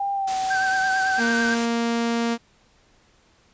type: tone with pitch glide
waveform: sine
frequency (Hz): 797 to 761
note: G5 to F#5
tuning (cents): +28 to +48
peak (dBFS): -22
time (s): 0-1.2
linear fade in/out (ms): 5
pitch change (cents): -80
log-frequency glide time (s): 0.13-0.35
type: noise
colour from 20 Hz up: white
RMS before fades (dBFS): -32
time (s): 0.27-1.66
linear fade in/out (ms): 10
type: tone with vibrato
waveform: triangle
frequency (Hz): 1549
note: G6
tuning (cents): -21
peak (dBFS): -20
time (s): 0.5-1.55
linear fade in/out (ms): 10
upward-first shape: triangle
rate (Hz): 9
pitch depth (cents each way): 52
type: tone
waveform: sawtooth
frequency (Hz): 233.1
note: A#3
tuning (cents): 0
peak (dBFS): -17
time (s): 1.17-2.38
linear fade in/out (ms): 50
effects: pink hiss -59 dBFS RMS until 3.53 s + resampled to 16000 Hz